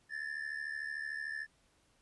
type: ring-modulated tone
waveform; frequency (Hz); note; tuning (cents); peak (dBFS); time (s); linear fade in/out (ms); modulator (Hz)
triangle; 1760; A6; 0; -33; 0.09-1.47; 50; 36.7
effects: pink hiss -71 dBFS RMS until 2.01 s + resampled to 24000 Hz